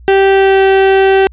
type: tone with pitch glide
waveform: 35% pulse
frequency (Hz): 389.6 to 386.5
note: G4 to G4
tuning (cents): -11 to -24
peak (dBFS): -4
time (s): 0.08-1.27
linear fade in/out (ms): 0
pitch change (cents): -13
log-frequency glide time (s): 0.29-0.62
effects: added 60 Hz sine -33 dBFS peak until 1.32 s + resampled to 8000 Hz